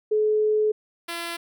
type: tone pair in turn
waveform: sine / 5% pulse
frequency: 427.8 / 339.5 Hz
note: A4 / F4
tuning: -49 / -49 cents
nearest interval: major third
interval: 400 cents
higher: first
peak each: -18 dBFS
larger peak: neither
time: 0.11-0.72 / 1.08-1.37 s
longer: first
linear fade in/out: 10 ms
effects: none